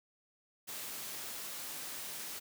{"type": "high-pass noise", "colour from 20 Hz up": "white", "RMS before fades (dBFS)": -43, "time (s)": [0.67, 2.4], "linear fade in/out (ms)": 20, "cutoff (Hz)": 120, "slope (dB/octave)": 12, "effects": []}